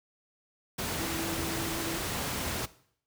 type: tone in noise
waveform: sine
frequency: 329.6 Hz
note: E4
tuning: in tune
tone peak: -37 dBFS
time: 0.99-2 s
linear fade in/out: 10 ms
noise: pink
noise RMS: -33 dBFS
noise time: 0.78-2.66 s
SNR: -7 dB
effects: noise-tail reverb RT60 0.6 s tail -18 dB re dry + high-pass 60 Hz 12 dB/octave